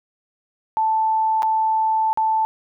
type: tone with dropouts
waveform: sine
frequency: 880 Hz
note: A5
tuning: in tune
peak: -16 dBFS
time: 0.77-2.45 s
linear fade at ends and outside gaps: 0 ms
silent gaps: 1.422-1.43 / 2.13-2.174 s
effects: none